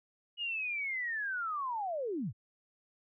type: linear sweep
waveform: sine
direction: down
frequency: 2903 to 83.3 Hz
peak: -33 dBFS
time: 0.37-2.33 s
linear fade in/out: 50 ms
effects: none